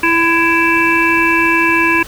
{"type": "harmonic tone with a mistuned harmonic", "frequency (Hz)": 332.1, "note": "E4", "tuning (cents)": 13, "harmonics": [1, 3, 5, 7, 8], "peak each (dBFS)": [-16, -16, -16, -16, -16], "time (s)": [0.03, 2.03], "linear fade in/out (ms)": 5, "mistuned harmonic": 3, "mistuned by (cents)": 17, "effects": ["pink hiss -33 dBFS RMS until 2.07 s"]}